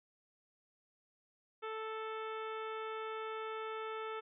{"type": "harmonic tone", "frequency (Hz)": 440, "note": "A4", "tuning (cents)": 0, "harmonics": [1, 2, 3, 4, 5, 6, 7, 8], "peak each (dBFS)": [-42, -48, -44, -54, -53, -56, -59, -59], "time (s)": [1.62, 4.21], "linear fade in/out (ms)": 20, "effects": []}